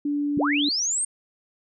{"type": "tone", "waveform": "sine", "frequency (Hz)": 290, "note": "D4", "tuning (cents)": -22, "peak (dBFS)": -22, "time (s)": [0.05, 0.69], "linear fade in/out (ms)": 5}
{"type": "linear sweep", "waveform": "sine", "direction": "up", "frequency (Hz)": [93.5, 8780], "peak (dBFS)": -22, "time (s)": [0.37, 1.05], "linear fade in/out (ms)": 5}
{"effects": []}